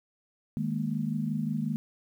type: chord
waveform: sine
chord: D# suspended fourth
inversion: none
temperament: equal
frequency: 155.56 / 207.7 / 233.1 Hz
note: D#3 / G#3 / A#3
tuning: 0 / 0 / 0 cents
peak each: -32 dBFS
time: 0.57-1.76 s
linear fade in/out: 0 ms
effects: 10-bit